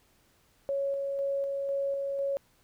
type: tone with tremolo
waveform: sine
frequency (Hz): 554.4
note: C#5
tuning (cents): 0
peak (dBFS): -27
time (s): 0.69-2.37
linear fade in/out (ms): 0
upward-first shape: square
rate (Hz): 2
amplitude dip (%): 25
effects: pink hiss -66 dBFS RMS until 2.63 s